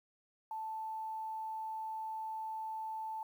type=tone with quantisation; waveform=sine; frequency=880 Hz; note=A5; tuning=in tune; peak=-38 dBFS; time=0.51-3.23 s; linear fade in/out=2 ms; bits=11; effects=none